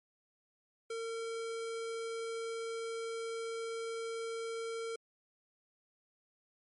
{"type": "tone", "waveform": "square", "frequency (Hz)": 455.9, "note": "A#4", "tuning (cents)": -39, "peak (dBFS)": -38, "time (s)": [0.9, 4.96], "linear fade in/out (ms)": 5, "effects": ["MP3 48 kbps"]}